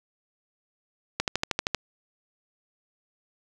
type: click train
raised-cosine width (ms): 0.2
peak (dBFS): -7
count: 8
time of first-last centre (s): 1.2-1.747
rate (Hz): 12.8
effects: none